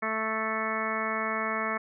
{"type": "harmonic tone", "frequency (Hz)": 220, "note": "A3", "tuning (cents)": 0, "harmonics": [1, 2, 3, 4, 5, 6, 7, 8, 9, 10], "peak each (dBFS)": [-37, -38, -36, -41, -34, -34, -46, -35, -41, -36], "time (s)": [0.02, 1.78], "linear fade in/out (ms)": 10, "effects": []}